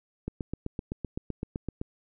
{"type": "click train", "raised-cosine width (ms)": 3, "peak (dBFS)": -19, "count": 13, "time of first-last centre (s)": [0.28, 1.815], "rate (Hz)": 7.82, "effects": []}